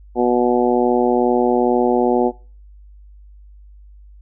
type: harmonic tone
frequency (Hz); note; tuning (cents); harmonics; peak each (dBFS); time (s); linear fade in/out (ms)
122.3; B2; -16; 2 / 3 / 4 / 5 / 6 / 7; -19 / -17 / -20 / -25 / -21 / -24; 0.15-2.32; 50
effects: noise-tail reverb RT60 0.4 s tail -24 dB re dry + added 50 Hz sine -40 dBFS peak until 4.21 s